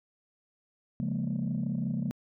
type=chord; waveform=sine; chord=Bb minor seventh; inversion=first; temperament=equal; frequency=138.59 / 174.61 / 207.7 / 233.1 Hz; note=Db3 / F3 / Ab3 / Bb3; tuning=0 / 0 / 0 / 0 cents; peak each=-33 dBFS; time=1-2.11 s; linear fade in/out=0 ms; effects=tanh soft clip ceiling -23 dBFS